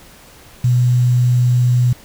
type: tone with quantisation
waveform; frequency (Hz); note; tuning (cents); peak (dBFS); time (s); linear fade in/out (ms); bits
sine; 123.47; B2; 0; -10; 0.64-1.93; 5; 6
effects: pink hiss -43 dBFS RMS until 2.04 s